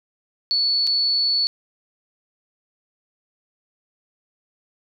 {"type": "tone with dropouts", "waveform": "sine", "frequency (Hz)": 4435, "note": "C#8", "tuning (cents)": 0, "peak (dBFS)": -17, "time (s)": [0.51, 1.47], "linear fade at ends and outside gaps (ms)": 0, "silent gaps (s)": [0.868, 0.873], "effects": []}